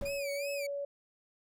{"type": "noise with exponential decay", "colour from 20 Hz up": "brown", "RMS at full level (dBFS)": -36, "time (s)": [0.01, 0.27], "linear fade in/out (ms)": 2, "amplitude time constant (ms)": 56}
{"type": "tone with pitch glide", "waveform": "sine", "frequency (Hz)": [562, 566.2], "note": ["C#5", "C#5"], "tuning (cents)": [24, 37], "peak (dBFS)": -34, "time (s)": [0.02, 0.85], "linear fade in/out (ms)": 5, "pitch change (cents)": 13, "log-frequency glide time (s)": [0.28, 0.36]}
{"type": "tone with vibrato", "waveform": "sawtooth", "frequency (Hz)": 2400, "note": "D7", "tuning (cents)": 37, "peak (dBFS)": -36, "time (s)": [0.05, 0.67], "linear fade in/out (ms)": 10, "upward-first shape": "sine", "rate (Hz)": 2.7, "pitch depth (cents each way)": 130}
{"effects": []}